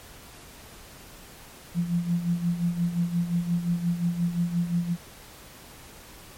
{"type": "tone with tremolo", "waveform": "sine", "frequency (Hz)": 172.7, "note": "F3", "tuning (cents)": -19, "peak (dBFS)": -20, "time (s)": [1.74, 4.97], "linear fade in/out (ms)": 50, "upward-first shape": "sine", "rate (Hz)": 5.7, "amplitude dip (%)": 70, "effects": ["pink hiss -47 dBFS RMS until 6.37 s", "MP3 64 kbps"]}